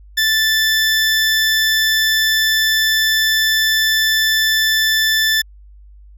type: tone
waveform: 20% pulse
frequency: 1760 Hz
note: A6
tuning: in tune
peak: -8 dBFS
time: 0.17-5.42 s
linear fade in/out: 10 ms
effects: added 50 Hz sine -39 dBFS peak until 6.17 s